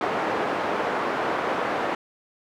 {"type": "band-pass noise", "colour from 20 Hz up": "pink", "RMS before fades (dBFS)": -26, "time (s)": [0.01, 1.95], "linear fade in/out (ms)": 2, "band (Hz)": [410, 1400], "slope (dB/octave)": 12, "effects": []}